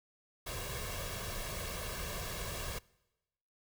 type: noise with comb filter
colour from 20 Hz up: pink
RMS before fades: -40 dBFS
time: 0.46-2.79 s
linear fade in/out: 10 ms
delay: 1.8 ms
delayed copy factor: +0.65
effects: noise-tail reverb RT60 1.0 s tail -24 dB re dry